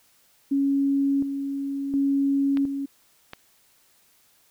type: tone with tremolo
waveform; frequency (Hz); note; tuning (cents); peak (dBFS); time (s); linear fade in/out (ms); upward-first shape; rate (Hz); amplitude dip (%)
sine; 277.2; C#4; 0; -19; 0.51-2.86; 10; square; 0.7; 55
type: clicks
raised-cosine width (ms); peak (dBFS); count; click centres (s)
0.3; -20; 2; 2.572 / 3.334
effects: white hiss -61 dBFS RMS until 4.5 s